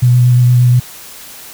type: tone with vibrato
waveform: sine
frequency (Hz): 123.47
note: B2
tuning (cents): 0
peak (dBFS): -5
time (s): 0.02-0.8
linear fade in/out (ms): 10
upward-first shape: square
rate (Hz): 8.5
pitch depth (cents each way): 13
effects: white hiss -33 dBFS RMS until 1.53 s